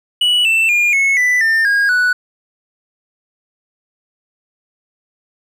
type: tone with pitch steps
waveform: triangle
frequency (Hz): 2942 / 2667 / 2417 / 2191 / 1986.4 / 1800.6 / 1632.2 / 1479.5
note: F#7 / E7 / D7 / C#7 / B6 / A6 / G#6 / F#6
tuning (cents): -11 / +20 / +49 / -21 / +9 / +39 / -31 / -1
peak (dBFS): -9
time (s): 0.21-2.13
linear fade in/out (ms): 5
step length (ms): 240
effects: none